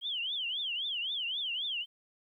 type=tone with vibrato; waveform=sine; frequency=3136 Hz; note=G7; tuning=in tune; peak=-32 dBFS; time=0.01-1.86 s; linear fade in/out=50 ms; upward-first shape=triangle; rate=3.8 Hz; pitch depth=260 cents each way; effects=12-bit